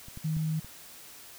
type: clicks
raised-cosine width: 5 ms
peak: -34 / -29 / -27 / -34 dBFS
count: 4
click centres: 0.084 / 0.174 / 0.367 / 0.646 s
type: tone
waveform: sine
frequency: 157.5 Hz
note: D#3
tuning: 21 cents sharp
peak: -27 dBFS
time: 0.24-0.6 s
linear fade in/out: 10 ms
effects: white hiss -49 dBFS RMS until 1.38 s